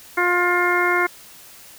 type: harmonic tone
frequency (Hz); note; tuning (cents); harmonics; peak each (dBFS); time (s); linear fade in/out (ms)
354.1; F4; +24; 1 / 2 / 3 / 4 / 5 / 6; -22 / -26 / -23 / -22 / -26 / -22; 0.17-1.07; 10
effects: white hiss -44 dBFS RMS until 1.78 s